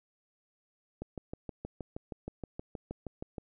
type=click train; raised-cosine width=2 ms; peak=-25 dBFS; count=16; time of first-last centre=1.02-3.382 s; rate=6.35 Hz; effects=none